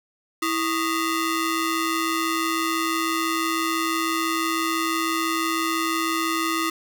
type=ring-modulated tone; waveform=sawtooth; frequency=782 Hz; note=G5; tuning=4 cents flat; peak=-15 dBFS; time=0.42-6.7 s; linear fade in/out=5 ms; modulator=454 Hz; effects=7-bit